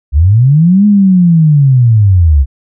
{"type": "linear two-way sweep", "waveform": "sine", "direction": "up then down", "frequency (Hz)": [64, 210, 64], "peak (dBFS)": -3, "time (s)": [0.12, 2.46], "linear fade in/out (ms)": 50, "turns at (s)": 0.86, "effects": []}